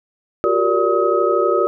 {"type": "tone cluster", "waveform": "sine", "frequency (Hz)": [358.2, 390.5, 465.2, 580, 1269], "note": ["F4", "G4", "A#4", "D5", "D#6"], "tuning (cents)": [44, -7, -4, -22, 34], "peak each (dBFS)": -20, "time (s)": [0.44, 1.67], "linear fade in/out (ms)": 0, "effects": []}